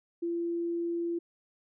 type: tone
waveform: sine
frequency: 340.6 Hz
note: F4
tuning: 43 cents flat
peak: -29 dBFS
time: 0.22-1.19 s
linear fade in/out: 10 ms
effects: none